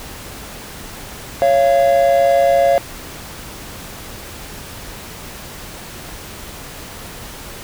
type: tone pair together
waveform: triangle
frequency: 554.4 / 685.9 Hz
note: C#5 / F5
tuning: 0 / -31 cents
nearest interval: major third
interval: 369 cents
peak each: -11 dBFS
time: 1.42-2.78 s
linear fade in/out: 0 ms
effects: pink hiss -33 dBFS RMS until 7.63 s